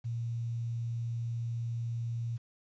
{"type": "tone with quantisation", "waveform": "sine", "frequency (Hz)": 116.8, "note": "A#2", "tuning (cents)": 4, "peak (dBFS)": -32, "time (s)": [0.04, 2.38], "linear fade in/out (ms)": 20, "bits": 10, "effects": ["resampled to 16000 Hz"]}